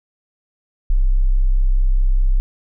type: tone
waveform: sine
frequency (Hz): 32.43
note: C1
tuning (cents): -15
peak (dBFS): -11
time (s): 0.9-2.4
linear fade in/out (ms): 0
effects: none